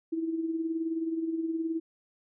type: tone with tremolo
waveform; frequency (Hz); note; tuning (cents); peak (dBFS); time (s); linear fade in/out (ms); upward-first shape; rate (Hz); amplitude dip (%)
sine; 326.2; E4; -18; -26; 0.12-1.8; 10; sine; 19; 55
effects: none